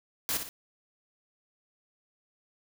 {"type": "noise with echo", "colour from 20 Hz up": "white", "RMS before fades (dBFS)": -30, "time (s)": [0.29, 0.37], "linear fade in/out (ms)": 0, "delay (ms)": 60, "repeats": 2, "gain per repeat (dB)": -7, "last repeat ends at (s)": 0.49, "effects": []}